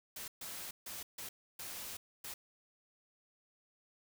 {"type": "noise bursts at uneven times", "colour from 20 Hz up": "white", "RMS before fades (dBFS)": -45, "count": 6, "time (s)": [[0.16, 0.28], [0.41, 0.71], [0.86, 1.03], [1.18, 1.29], [1.59, 1.97], [2.24, 2.34]], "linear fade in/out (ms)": 5, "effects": []}